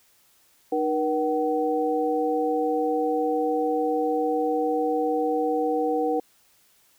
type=tone cluster; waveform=sine; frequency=305.7 / 478.7 / 759 Hz; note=D#4 / A#4 / F#5; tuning=-30 / +46 / +44 cents; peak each=-27 / -24 / -27 dBFS; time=0.72-6.2 s; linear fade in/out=5 ms; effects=white hiss -61 dBFS RMS until 6.98 s